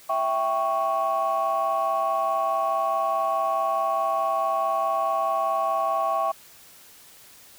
sine chord, C# diminished, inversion first, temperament equal, 659.3 / 784 / 1108.7 Hz, E5 / G5 / C#6, 0 / 0 / 0 cents, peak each -25 / -26 / -24 dBFS, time 0.09-6.32 s, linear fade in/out 10 ms, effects tanh soft clip ceiling -15 dBFS + white hiss -50 dBFS RMS until 7.58 s

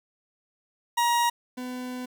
40% pulse tone pair in turn, 948 / 251.1 Hz, A#5 / B3, +29 / +29 cents, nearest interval octave + major seventh, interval 2300 cents, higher first, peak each -20 / -32 dBFS, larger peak first, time 0.97-1.3 / 1.57-2.06 s, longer second, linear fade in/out 10 ms, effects 9-bit

